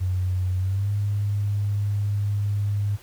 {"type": "tone with pitch glide", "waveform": "sine", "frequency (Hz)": [92.1, 102.19], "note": ["F#2", "G#2"], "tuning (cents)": [-7, -27], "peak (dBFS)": -21, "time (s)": [0, 2.97], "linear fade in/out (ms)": 20, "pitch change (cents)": 180, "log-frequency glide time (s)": [0.58, 0.91], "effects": ["pink hiss -50 dBFS RMS until 3.02 s"]}